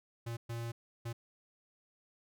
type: tone bursts at uneven times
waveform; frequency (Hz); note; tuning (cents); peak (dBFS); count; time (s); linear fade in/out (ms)
square; 116.7; A#2; +2; -38; 3; 0.26-0.37 / 0.49-0.72 / 1.05-1.13; 10
effects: none